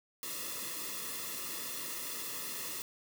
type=noise with comb filter; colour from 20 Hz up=white; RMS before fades=-40 dBFS; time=0.23-2.82 s; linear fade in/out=0 ms; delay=1.3 ms; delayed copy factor=-1; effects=none